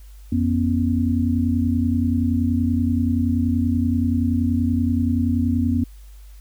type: tone cluster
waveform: sine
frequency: 87.6 / 241.3 / 271.8 Hz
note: F2 / B3 / C#4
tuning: +6 / -40 / -34 cents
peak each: -21 / -20 / -24 dBFS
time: 0.32-5.84 s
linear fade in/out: 5 ms
effects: added 50 Hz sine -39 dBFS peak until 6.4 s + white hiss -56 dBFS RMS until 6.4 s